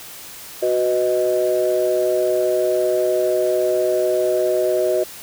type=chord; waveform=sine; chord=B major; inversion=second; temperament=equal with one note detuned; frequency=370 / 502.5 / 622.3 Hz; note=F#4 / B4 / D#5; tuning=0 / +30 / 0 cents; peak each=-19 / -22 / -18 dBFS; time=0.62-5.04 s; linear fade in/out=10 ms; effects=tanh soft clip ceiling -8 dBFS + white hiss -37 dBFS RMS until 5.22 s